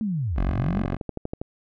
sine linear two-way sweep, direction down then up, 227.4 to 35.67 to 227.4 Hz, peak -23 dBFS, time 0.01-0.82 s, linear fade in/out 0 ms, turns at 0.43 s
10% pulse tone, 46.25 Hz, F#1, in tune, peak -17 dBFS, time 0.36-0.97 s, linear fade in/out 10 ms
click train, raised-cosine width 2 ms, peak -16 dBFS, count 9, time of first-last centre 0.77-1.415 s, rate 12.4 Hz
effects low-pass 2000 Hz 12 dB/octave

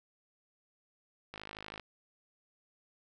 click train, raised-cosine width 0.3 ms, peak -27 dBFS, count 25, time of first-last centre 1.34-1.797 s, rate 52.5 Hz, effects none

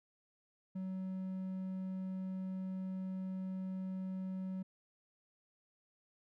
triangle tone, 187.9 Hz, F#3, 27 cents sharp, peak -36 dBFS, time 0.75-4.63 s, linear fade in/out 10 ms, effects none

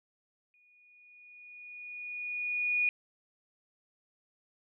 sine tone with exponential growth, 2455 Hz, D#7, 24 cents flat, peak -24 dBFS, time 0.54-2.89 s, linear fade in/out 1 ms, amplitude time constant 510 ms, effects none

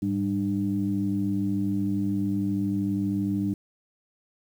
sine tone cluster, 105 / 197.9 / 298.2 Hz, G#2 / G3 / D4, +19 / +17 / +27 cents, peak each -31 / -26 / -27 dBFS, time 0.02-3.54 s, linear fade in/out 5 ms, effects tanh soft clip ceiling -14 dBFS + 9-bit

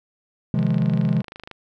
triangle chord, F minor seventh, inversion second, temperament just, 130.96 / 157.15 / 174.61 / 209.5 Hz, C3 / Eb3 / F3 / Ab3, +2 / +18 / 0 / +15 cents, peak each -21 dBFS, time 0.54-1.22 s, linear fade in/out 2 ms
click train, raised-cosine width 0.3 ms, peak -21 dBFS, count 25, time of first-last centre 0.59-1.513 s, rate 26 Hz
effects none

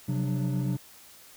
triangle tone cluster, 132.4 / 179.7 / 187.8 / 297.2 Hz, C3 / F3 / F#3 / D4, +21 / +50 / +26 / +21 cents, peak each -25 / -33 / -30 / -33 dBFS, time 0.08-0.77 s, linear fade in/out 10 ms, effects tanh soft clip ceiling -17 dBFS + white hiss -52 dBFS RMS until 1.36 s

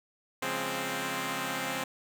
5% pulse chord, Db major seventh, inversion none, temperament equal, 138.59 / 174.61 / 207.7 / 261.6 Hz, Db3 / F3 / Ab3 / C4, 0 / 0 / 0 / 0 cents, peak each -28 / -28 / -28 / -22 dBFS, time 0.42-1.84 s, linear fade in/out 5 ms, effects none

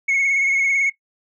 sine tone with vibrato, 2191 Hz, C#7, 21 cents flat, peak -13 dBFS, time 0.08-0.9 s, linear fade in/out 10 ms, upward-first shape triangle, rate 18 Hz, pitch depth 41 cents each way, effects noise-tail reverb RT60 0.1 s tail -18 dB re dry + tanh soft clip ceiling -14 dBFS

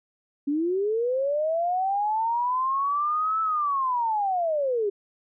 sine linear two-way sweep, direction up then down, 276.4 to 1318.5 to 389.5 Hz, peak -22 dBFS, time 0.47-4.9 s, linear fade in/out 10 ms, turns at 3.41 s, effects none

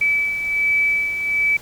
sine beating tone pair, 2300 / 2301.3 Hz, D7 / D7, -37 / -36 cents, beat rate 1.3 Hz, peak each -25 / -17 dBFS, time 0.01-1.57 s, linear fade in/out 5 ms, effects pink hiss -42 dBFS RMS until 1.61 s

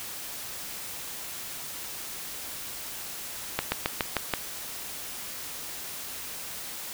slowing click train, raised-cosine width 0.3 ms, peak -8 dBFS, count 6, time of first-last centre 3.59-4.338 s, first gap 130 ms, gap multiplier 1.07, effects white hiss -38 dBFS RMS until 6.93 s

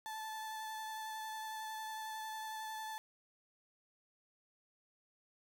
35% pulse tone with vibrato, 874 Hz, A5, 12 cents flat, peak -40 dBFS, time 0.06-2.98 s, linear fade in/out 0 ms, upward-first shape sine, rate 11 Hz, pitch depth 15 cents each way, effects none

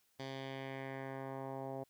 10% pulse tone with low-pass filter sweep, 134.3 Hz, C3, 46 cents sharp, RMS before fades -44 dBFS, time 0.19-1.84 s, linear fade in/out 10 ms, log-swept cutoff 4500 to 680 Hz, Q 1.8, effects white hiss -75 dBFS RMS until 1.89 s

